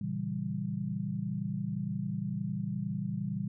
sine chord, A# diminished seventh, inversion none, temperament equal, 116.54 / 138.59 / 164.81 / 196 Hz, A#2 / C#3 / E3 / G3, 0 / 0 / 0 / 0 cents, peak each -39 / -39 / -37 / -35 dBFS, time 0.01-3.48 s, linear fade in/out 5 ms, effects none

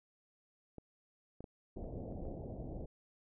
clicks, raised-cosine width 2 ms, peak -34 dBFS, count 6, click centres 0.783 / 1.406 / 1.442 / 1.843 / 2.123 / 2.253 s
pink low-pass noise, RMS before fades -44 dBFS, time 1.76-2.86 s, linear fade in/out 10 ms, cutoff 700 Hz, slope 48 dB/octave
effects none

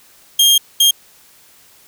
sawtooth tone bursts at uneven times, 3221 Hz, G7, 46 cents sharp, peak -5 dBFS, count 2, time 0.39-0.58 / 0.8-0.91 s, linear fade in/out 5 ms, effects white hiss -48 dBFS RMS until 1.87 s

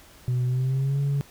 sine tone with pitch glide, 124.8 to 140.89 Hz, B2 to C#3, +19 to +28 cents, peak -19 dBFS, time 0.28-1.21 s, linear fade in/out 0 ms, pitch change +209 cents, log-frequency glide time 0.46-1 s, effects tanh soft clip ceiling -20 dBFS + pink hiss -51 dBFS RMS until 1.3 s

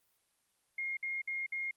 sine tone bursts, 2137 Hz, C7, 36 cents sharp, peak -34 dBFS, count 4, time 0.78-1.711 s, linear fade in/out 5 ms, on 190 ms, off 57 ms, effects white hiss -75 dBFS RMS until 1.76 s + Opus 32 kbps

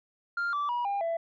sine tone with pitch steps, 1396.9 / 1161.2 / 965.2 / 802.3 / 666.9 Hz, F6 / D6 / B5 / G5 / E5, 0 / -20 / -40 / +40 / +20 cents, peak -25 dBFS, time 0.37-1.17 s, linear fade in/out 5 ms, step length 160 ms, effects tanh soft clip ceiling -26 dBFS

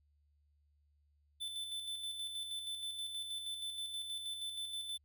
square tone with tremolo, 3520 Hz, A7, in tune, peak -39 dBFS, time 1.4-4.98 s, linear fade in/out 20 ms, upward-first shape square, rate 6.3 Hz, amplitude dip 40%, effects added 73 Hz sine -70 dBFS peak until 5.04 s

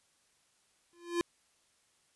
square tone with exponential growth, 344.9 Hz, F4, 22 cents flat, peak -26 dBFS, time 0.93-1.21 s, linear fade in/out 0 ms, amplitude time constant 60 ms, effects white hiss -71 dBFS RMS until 2.15 s + resampled to 24000 Hz

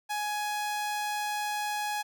sawtooth tone, 836 Hz, G#5, 11 cents sharp, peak -26 dBFS, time 0.09-2.03 s, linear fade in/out 20 ms, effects none

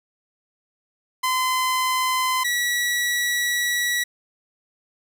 sawtooth tone pair in turn, 1026 / 1936.8 Hz, C6 / B6, -34 / -34 cents, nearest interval major seventh, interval 1100 cents, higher second, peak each -16 / -17 dBFS, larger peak first, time 1.23-2.44 / 2.44-4.04 s, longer second, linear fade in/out 10 ms, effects none

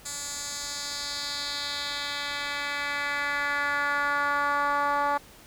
10% pulse tone with band-pass filter sweep, 287.2 Hz, D4, 39 cents flat, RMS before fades -29 dBFS, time 0.05-5.18 s, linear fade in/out 10 ms, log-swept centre 7700 to 930 Hz, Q 2, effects pink hiss -51 dBFS RMS until 5.46 s

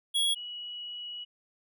square / sine tone pair in turn, 3329 / 2924 Hz, G#7 / F#7, +3 / -21 cents, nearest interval major second, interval 224 cents, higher first, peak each -25 / -37 dBFS, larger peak first, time 0.14-0.35 / 0.35-1.25 s, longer second, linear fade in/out 20 ms, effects none

